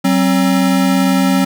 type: tone pair together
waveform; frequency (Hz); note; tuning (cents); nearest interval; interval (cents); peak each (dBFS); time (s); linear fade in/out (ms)
square; 188.8 / 266.6; F#3 / C4; +35 / +33; tritone; 598; -14; 0.04-1.45; 10
effects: none